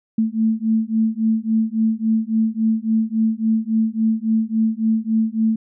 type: beating tone pair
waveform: sine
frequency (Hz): 220 / 223.6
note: A3 / A3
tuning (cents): 0 / +28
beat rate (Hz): 3.6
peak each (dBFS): -19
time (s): 0.18-5.56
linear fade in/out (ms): 5
effects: none